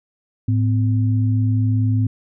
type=tone pair together; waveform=sine; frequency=107.6 / 255.9 Hz; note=A2 / C4; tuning=-38 / -38 cents; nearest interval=octave + minor third; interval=1500 cents; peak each=-15 / -23 dBFS; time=0.48-2.07 s; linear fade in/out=5 ms; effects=none